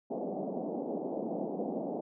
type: band-pass noise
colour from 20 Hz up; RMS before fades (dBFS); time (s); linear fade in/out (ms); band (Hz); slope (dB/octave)
pink; -36; 0.1-2.01; 10; 190 to 760; 48
effects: none